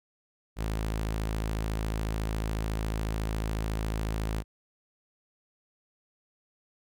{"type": "tone", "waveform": "sawtooth", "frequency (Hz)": 54, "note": "A1", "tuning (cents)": -32, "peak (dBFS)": -25, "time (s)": [0.56, 4.44], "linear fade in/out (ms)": 50, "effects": []}